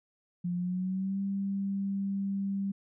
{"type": "tone with pitch glide", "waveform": "sine", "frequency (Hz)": [176.4, 196.86], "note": ["F3", "G3"], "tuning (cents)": [18, 8], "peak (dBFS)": -29, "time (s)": [0.44, 2.72], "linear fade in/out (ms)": 10, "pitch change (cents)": 190, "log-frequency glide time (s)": [0.55, 1.2], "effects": []}